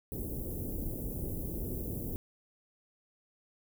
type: band-stop noise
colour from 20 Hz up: pink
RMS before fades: -37 dBFS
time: 0.12-2.16 s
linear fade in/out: 0 ms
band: 450 to 13000 Hz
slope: 24 dB/octave
effects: none